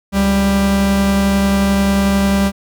45% pulse tone pair together, 69.5 / 197.26 Hz, C#2 / G3, +5 / +11 cents, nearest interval octave + tritone, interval 1806 cents, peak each -21 / -12 dBFS, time 0.12-2.52 s, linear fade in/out 50 ms, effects none

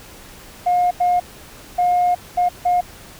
sine tone bursts at uneven times, 714 Hz, F5, 38 cents sharp, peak -12 dBFS, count 5, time 0.66-0.91 / 1-1.2 / 1.78-2.15 / 2.37-2.49 / 2.65-2.81 s, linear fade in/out 10 ms, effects tanh soft clip ceiling -10 dBFS + pink hiss -41 dBFS RMS until 3.19 s

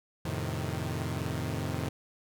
sawtooth chord, F dominant seventh, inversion none, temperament equal, 87.31 / 110 / 130.81 / 155.56 Hz, F2 / A2 / C3 / Eb3, 0 / 0 / 0 / 0 cents, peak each -33 dBFS, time 0.25-1.89 s, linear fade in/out 5 ms, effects none

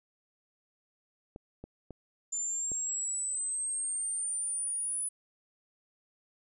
clicks, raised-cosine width 2 ms, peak -30 dBFS, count 4, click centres 1.361 / 1.64 / 1.907 / 2.718 s
sine exponential sweep, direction up, 7130 to 9956 Hz, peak -31 dBFS, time 2.32-5.09 s, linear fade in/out 10 ms
effects none

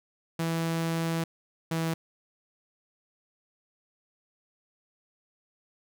sawtooth tone pair in turn, 164.81 / 163.39 Hz, E3 / E3, 0 / -15 cents, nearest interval unison, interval 15 cents, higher first, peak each -23 dBFS, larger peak neither, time 0.39-1.24 / 1.71-1.94 s, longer first, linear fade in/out 5 ms, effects none

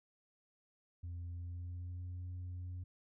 sine tone with pitch glide, 86.7 to 89.76 Hz, F2 to F2, -12 to +48 cents, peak -39 dBFS, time 1.03-2.84 s, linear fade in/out 10 ms, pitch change +60 cents, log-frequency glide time 1.3-2.13 s, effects tanh soft clip ceiling -40 dBFS

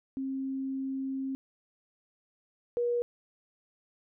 sine tone pair in turn, 267.5 / 479.8 Hz, C4 / A#4, +38 / +50 cents, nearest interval minor seventh, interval 1012 cents, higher second, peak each -31 / -26 dBFS, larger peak second, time 0.17-1.35 / 2.77-3.02 s, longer first, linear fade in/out 0 ms, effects none

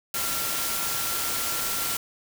sine tone in noise, 1370 Hz, F6, 34 cents flat, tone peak -37 dBFS, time 0.14-1.97 s, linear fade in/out 2 ms, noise white, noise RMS -28 dBFS, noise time 0.14-1.97 s, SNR -12 dB, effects none

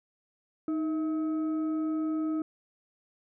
sine tone with frequency modulation, 312.4 Hz, D#4, 7 cents sharp, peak -27 dBFS, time 0.68-2.42 s, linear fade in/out 2 ms, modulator 967 Hz, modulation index 0.27, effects none

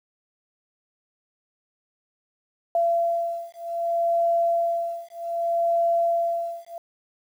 sine beating tone pair, 679 / 679.64 Hz, F5 / F5, -49 / -47 cents, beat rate 0.64 Hz, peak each -24 dBFS, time 2.75-6.78 s, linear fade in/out 2 ms, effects 9-bit

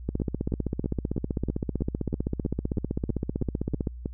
two click trains, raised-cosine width 3 ms, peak -16 / -14 dBFS, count 13 / 60, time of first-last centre 0.2-4.059 / 0.09-3.872 s, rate 3.11 / 15.6 Hz, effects added 60 Hz sine -37 dBFS peak until 4.13 s

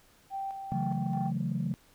sine tone with tremolo, 781 Hz, G5, 7 cents flat, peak -32 dBFS, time 0.3-1.32 s, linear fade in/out 50 ms, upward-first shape square, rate 2.4 Hz, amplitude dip 45%
sine chord, F# minor seventh, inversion second, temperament equal, 138.59 / 164.81 / 185 / 220 Hz, C#3 / E3 / F#3 / A3, 0 / 0 / 0 / 0 cents, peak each -33 / -34 / -33 / -35 dBFS, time 0.72-1.74 s, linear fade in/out 0 ms
effects tanh soft clip ceiling -21 dBFS + pink hiss -62 dBFS RMS until 1.94 s

